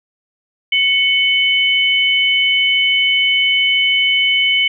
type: tone pair together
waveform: sine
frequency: 2217 / 3024 Hz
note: C#7 / F#7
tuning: 0 / +37 cents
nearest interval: perfect fourth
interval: 537 cents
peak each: -14 dBFS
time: 0.72-4.68 s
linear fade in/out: 5 ms
effects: none